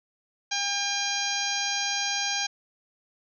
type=harmonic tone; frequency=804 Hz; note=G5; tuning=44 cents sharp; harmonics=1 / 2 / 3 / 4 / 5 / 6 / 7 / 8; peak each=-34 / -34 / -34 / -34 / -34 / -34 / -34 / -34 dBFS; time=0.51-2.47 s; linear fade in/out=10 ms; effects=none